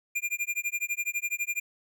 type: tone with tremolo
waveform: square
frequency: 2400 Hz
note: D7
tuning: 37 cents sharp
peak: -26 dBFS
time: 0.15-1.6 s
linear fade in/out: 10 ms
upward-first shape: sine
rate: 12 Hz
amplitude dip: 100%
effects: none